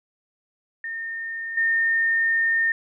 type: tone with level steps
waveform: sine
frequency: 1823 Hz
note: A#6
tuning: 39 cents flat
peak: -28 / -18 dBFS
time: 0.84-2.72 s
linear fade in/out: 2 ms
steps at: 1.57 s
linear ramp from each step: 5 ms
effects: none